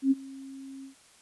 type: tone with ADSR envelope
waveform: sine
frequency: 270 Hz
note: C#4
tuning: 45 cents flat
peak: -17 dBFS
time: 0.02-0.95 s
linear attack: 91 ms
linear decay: 30 ms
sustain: -23 dB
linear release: 110 ms
effects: white hiss -58 dBFS RMS until 1.21 s + resampled to 24000 Hz